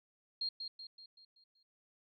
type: tone with echo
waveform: sine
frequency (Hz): 4226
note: C8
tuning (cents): +16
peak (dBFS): -34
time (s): 0.41-0.49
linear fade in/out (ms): 5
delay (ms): 190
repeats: 6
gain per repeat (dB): -6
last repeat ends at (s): 1.63
effects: none